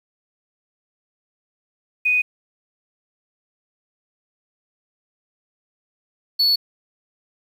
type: tone pair in turn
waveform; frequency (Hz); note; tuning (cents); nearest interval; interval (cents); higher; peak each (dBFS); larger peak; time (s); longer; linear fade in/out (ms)
sine / triangle; 2489 / 4422; D#7 / C#8; 0 / -5; minor seventh; 995; second; -15 / -13; second; 2.05-2.22 / 6.39-6.56; neither; 10
effects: 8-bit